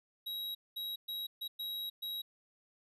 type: tone bursts at uneven times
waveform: square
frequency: 3842 Hz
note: B7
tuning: 48 cents flat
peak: -38 dBFS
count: 6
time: 0.26-0.55 / 0.76-0.96 / 1.08-1.27 / 1.41-1.48 / 1.59-1.9 / 2.02-2.22 s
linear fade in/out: 10 ms
effects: resampled to 32000 Hz